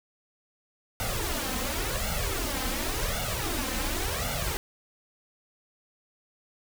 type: noise with flanger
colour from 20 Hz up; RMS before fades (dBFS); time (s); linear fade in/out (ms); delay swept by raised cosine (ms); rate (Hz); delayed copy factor
pink; -30; 1-4.57; 0; 1.4 to 3.9; 0.91; +0.85
effects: none